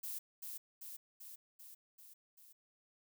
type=noise with echo; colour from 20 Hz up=violet; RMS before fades=-43 dBFS; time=0.03-0.19 s; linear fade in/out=10 ms; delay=390 ms; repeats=6; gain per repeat=-3 dB; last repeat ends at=2.53 s; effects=none